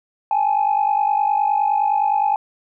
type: tone pair together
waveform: sine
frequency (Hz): 809 / 858.7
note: G#5 / A5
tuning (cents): -46 / -42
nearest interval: minor second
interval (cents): 104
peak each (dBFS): -17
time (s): 0.31-2.36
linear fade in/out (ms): 2
effects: tanh soft clip ceiling -10 dBFS